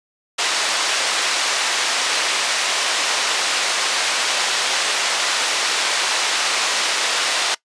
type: band-pass noise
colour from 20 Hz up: white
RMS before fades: -20 dBFS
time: 0.38-7.55 s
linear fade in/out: 10 ms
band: 560 to 5100 Hz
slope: 12 dB/octave
effects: noise-tail reverb RT60 0.1 s tail -21 dB re dry + resampled to 22050 Hz